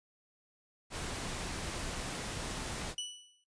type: noise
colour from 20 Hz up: pink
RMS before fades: -39 dBFS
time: 0.9-2.95 s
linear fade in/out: 50 ms
type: tone with exponential decay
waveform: sawtooth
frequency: 2960 Hz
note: F#7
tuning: in tune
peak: -30 dBFS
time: 2.98-3.44 s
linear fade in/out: 2 ms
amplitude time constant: 100 ms
effects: noise-tail reverb RT60 0.2 s tail -19 dB re dry + resampled to 22050 Hz